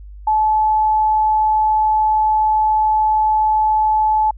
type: tone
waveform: sine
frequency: 863 Hz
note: A5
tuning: 34 cents flat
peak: -12 dBFS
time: 0.27-4.31 s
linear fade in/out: 5 ms
effects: added 50 Hz sine -33 dBFS peak until 4.37 s